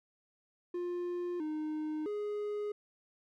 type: tone with pitch steps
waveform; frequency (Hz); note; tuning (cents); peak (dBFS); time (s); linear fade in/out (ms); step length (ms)
triangle; 352.7 / 307.8 / 416.1; F4 / D#4 / G#4; +17 / -19 / +3; -32; 0.74-2.72; 5; 660
effects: none